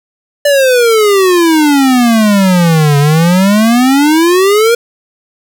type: exponential two-way sweep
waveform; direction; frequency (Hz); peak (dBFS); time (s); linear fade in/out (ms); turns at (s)
square; down then up; 587.3 to 141.1 to 477.8; -6; 0.45-4.75; 5; 2.98
effects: none